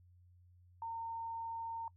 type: tone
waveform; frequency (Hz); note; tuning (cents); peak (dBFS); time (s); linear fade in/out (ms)
sine; 914; A#5; -34; -39; 0.82-1.88; 2
effects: noise-tail reverb RT60 0.1 s tail -24 dB re dry + added 89 Hz sine -61 dBFS peak until 1.96 s